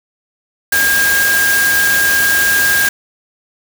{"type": "tone in noise", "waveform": "sine", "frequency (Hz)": 1616, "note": "G#6", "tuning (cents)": -48, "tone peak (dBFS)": -11, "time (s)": [0.72, 2.89], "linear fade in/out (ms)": 5, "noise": "white", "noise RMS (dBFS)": -17, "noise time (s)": [0.72, 2.89], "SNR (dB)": 3, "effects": []}